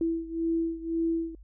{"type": "beating tone pair", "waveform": "sine", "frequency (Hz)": [329.6, 331.5], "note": ["E4", "E4"], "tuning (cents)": [0, 10], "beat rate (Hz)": 1.9, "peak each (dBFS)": [-28, -31], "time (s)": [0.01, 1.35], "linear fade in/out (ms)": 2, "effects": ["added 50 Hz sine -47 dBFS peak until 1.43 s"]}